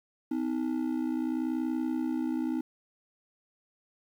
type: ring-modulated tone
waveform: triangle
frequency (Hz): 285.4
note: D4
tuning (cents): -49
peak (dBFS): -23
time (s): 0.31-2.61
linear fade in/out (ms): 5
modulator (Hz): 30.4
effects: 10-bit